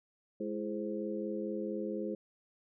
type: harmonic tone with a mistuned harmonic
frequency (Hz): 104.7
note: G#2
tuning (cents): +15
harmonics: 2 / 3 / 4 / 5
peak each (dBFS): -39 / -39 / -40 / -41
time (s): 0.4-2.15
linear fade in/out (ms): 5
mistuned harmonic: 3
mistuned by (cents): +110
effects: none

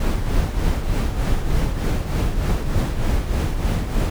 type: noise with tremolo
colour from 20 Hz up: brown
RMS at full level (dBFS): -17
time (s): 0-4.1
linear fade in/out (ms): 5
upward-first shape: triangle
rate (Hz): 3.3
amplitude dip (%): 60
effects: none

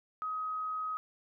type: tone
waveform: sine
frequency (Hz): 1263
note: D#6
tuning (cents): +26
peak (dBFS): -33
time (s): 0.22-0.97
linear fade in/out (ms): 0
effects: none

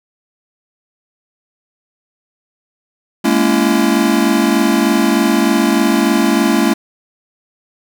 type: chord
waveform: square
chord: A# half-diminished seventh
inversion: third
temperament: just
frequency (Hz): 209.8 / 233.1 / 279.7 / 335.6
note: G#3 / A#3 / C#4 / E4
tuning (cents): +18 / 0 / +16 / +31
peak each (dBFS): -17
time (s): 3.24-6.74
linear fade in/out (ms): 10
effects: none

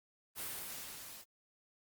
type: noise with level ramp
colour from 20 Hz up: white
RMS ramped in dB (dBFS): -40 to -52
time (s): 0.35-1.25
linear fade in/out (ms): 50
effects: Opus 32 kbps

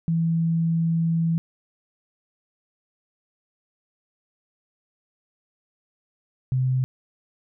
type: tone pair in turn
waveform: sine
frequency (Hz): 165.1 / 129.24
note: E3 / C3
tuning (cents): +3 / -21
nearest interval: major third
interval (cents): 424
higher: first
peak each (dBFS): -19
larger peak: neither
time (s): 0.08-1.38 / 6.52-6.84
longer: first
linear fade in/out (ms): 0
effects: none

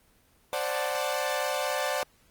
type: chord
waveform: sawtooth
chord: D dominant seventh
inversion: third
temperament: equal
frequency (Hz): 523.3 / 587.3 / 740 / 880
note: C5 / D5 / F#5 / A5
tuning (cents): 0 / 0 / 0 / 0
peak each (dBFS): -29 / -27 / -30 / -32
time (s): 0.53-2.03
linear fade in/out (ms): 0
effects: pink hiss -63 dBFS RMS until 2.3 s + Opus 24 kbps

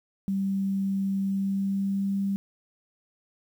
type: tone with pitch glide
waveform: sine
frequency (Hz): 194.9 to 197.16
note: G3 to G3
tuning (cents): -10 to +10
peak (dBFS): -24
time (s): 0.28-2.36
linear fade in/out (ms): 0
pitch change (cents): +20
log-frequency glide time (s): 1.24-2.18
effects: 9-bit

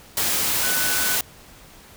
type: tone in noise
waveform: sine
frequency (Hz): 1494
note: F#6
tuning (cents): +16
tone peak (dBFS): -27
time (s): 0.63-1.16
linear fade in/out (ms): 2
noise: white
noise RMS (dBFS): -22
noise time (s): 0.17-1.21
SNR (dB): -8
effects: pink hiss -47 dBFS RMS until 1.96 s

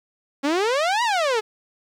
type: exponential two-way sweep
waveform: sawtooth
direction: up then down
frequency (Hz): 268.6 to 991 to 415.5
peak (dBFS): -15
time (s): 0.43-1.41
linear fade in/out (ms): 20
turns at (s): 1.03
effects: low-pass 6000 Hz 12 dB/octave + 9-bit

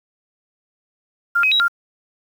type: tone with pitch steps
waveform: sine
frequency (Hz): 1397 / 2534 / 3858 / 1395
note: F6 / D#7 / B7 / F6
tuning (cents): 0 / +31 / -41 / -2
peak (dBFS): -13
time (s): 1.35-1.682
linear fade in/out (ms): 10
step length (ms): 83
effects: 7-bit

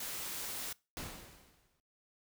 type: noise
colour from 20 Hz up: white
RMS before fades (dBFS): -41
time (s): 0-0.73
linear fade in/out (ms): 5
type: noise with exponential decay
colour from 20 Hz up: pink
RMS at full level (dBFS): -40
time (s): 0.97-1.8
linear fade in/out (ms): 1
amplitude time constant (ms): 180
effects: noise-tail reverb RT60 0.3 s tail -23 dB re dry

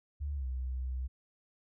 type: tone with pitch glide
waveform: sine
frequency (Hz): 72.1 to 63.86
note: D2 to C2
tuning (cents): -31 to -41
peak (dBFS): -33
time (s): 0.2-1.08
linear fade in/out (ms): 20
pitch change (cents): -210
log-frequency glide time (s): 0.35-0.46
effects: none

